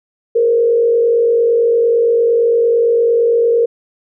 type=tone with frequency modulation; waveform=sine; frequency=466.2 Hz; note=A#4; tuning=in tune; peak=-9 dBFS; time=0.35-3.66 s; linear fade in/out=10 ms; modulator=48.8 Hz; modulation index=0.56; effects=none